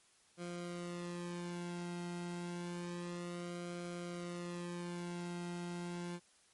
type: tone with flanger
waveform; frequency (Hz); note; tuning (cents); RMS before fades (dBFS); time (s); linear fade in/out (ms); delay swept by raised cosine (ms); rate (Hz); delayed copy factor
sawtooth; 174.61; F3; 0; -43; 0.37-6.2; 50; 1.1 to 1.74; 0.29; -0.9
effects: white hiss -68 dBFS RMS until 6.53 s + MP3 48 kbps